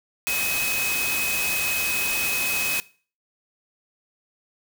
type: tone in noise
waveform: sine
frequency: 2539 Hz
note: D#7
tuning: 34 cents sharp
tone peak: -25 dBFS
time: 0.27-2.8 s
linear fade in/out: 0 ms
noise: white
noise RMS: -27 dBFS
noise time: 0.27-2.8 s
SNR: -1 dB
effects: noise-tail reverb RT60 0.4 s tail -20 dB re dry